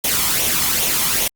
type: noise with flanger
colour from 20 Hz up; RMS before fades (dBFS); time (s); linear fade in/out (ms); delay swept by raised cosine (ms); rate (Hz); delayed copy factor
white; -18; 0.04-1.28; 5; 0.31 to 0.96; 2.5; +0.5
effects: Opus 48 kbps